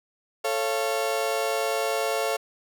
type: chord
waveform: 35% pulse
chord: A augmented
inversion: none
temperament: just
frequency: 440 / 550 / 687.5 Hz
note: A4 / C#5 / E#5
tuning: 0 / -14 / -27 cents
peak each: -27 dBFS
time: 0.44-2.37 s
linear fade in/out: 10 ms
effects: none